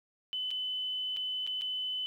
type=tone with dropouts; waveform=sine; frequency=3018 Hz; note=F#7; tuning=34 cents sharp; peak=-32 dBFS; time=0.33-2.06 s; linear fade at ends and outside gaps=0 ms; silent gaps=0.506-0.512 / 1.165-1.17 / 1.466-1.474 / 1.612-1.619 s; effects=11-bit